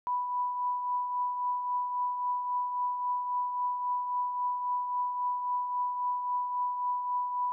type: tone with tremolo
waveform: sine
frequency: 987.8 Hz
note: B5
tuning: in tune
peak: -26 dBFS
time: 0.07-7.52 s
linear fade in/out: 0 ms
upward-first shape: triangle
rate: 3.7 Hz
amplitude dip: 50%
effects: none